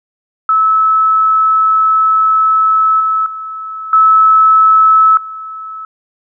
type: tone with level steps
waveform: sine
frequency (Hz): 1301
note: E6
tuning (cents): -23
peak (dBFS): -7 / -10 / -21 / -4 / -23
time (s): 0.49-5.85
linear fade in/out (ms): 2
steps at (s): 3 / 3.26 / 3.93 / 5.17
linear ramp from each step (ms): 2
effects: none